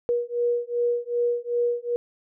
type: beating tone pair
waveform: sine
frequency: 478.1 / 480.7 Hz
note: A#4 / B4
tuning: +44 / -47 cents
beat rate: 2.6 Hz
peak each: -25 dBFS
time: 0.09-1.96 s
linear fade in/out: 0 ms
effects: none